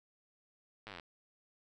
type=slowing click train; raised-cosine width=0.3 ms; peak=-30 dBFS; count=13; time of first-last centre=0.87-0.998 s; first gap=9 ms; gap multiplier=1.03; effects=none